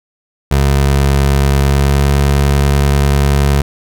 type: tone with pitch glide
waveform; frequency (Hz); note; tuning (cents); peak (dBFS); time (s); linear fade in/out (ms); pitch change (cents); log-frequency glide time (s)
25% pulse; 69.3 to 70.27; C#2 to C#2; 0 to +24; -5; 0.51-3.62; 5; +24; 1.66-2.13
effects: none